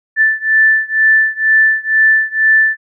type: beating tone pair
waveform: sine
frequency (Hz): 1760 / 1762.1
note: A6 / A6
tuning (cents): 0 / +2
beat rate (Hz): 2.1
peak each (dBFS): -11 / -12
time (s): 0.16-2.77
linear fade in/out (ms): 50
effects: none